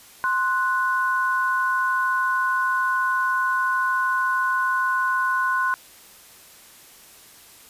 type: tone pair together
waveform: sine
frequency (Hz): 1046.5 / 1480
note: C6 / F#6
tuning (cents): 0 / 0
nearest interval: tritone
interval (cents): 600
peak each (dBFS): -22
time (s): 0.24-5.74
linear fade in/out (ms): 0
effects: white hiss -48 dBFS RMS until 7.69 s + resampled to 32000 Hz